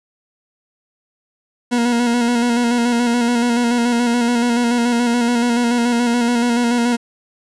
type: tone with vibrato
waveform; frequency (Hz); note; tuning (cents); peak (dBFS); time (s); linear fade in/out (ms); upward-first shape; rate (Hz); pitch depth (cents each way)
40% pulse; 238.7; A#3; +41; -13; 1.71-6.97; 20; square; 7; 31
effects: resampled to 22050 Hz + 7-bit